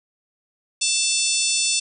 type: harmonic tone with a mistuned harmonic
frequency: 887 Hz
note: A5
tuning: 14 cents sharp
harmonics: 3 / 4 / 5 / 6 / 7 / 8 / 9 / 10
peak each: -27 / -27 / -27 / -27 / -27 / -27 / -27 / -27 dBFS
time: 0.81-1.8 s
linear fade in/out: 10 ms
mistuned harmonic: 7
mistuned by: -49 cents
effects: none